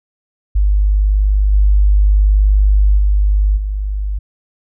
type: tone with level steps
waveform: sine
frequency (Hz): 50.4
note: G1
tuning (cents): +49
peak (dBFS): -9 / -7 / -9 / -16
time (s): 0.55-4.19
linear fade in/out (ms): 10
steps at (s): 1.52 / 2.97 / 3.56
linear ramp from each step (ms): 20
effects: none